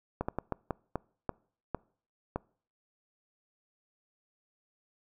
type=slowing click train; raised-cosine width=1 ms; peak=-17 dBFS; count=9; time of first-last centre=0.21-2.36 s; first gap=75 ms; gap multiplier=1.35; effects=noise-tail reverb RT60 0.5 s tail -25 dB re dry